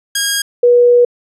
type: tone pair in turn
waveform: 10% pulse / sine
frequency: 1631 / 484.9 Hz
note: G#6 / B4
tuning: -32 / -32 cents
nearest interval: octave + major sixth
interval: 2100 cents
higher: first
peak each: -5 dBFS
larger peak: neither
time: 0.15-0.42 / 0.63-1.05 s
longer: second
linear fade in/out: 5 ms
effects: resampled to 32000 Hz